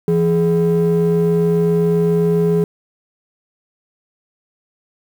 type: ring-modulated tone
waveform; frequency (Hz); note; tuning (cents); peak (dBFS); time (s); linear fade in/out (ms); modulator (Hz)
triangle; 293.7; D4; 0; -6; 0.08-2.64; 0; 125
effects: tanh soft clip ceiling -6 dBFS + 7-bit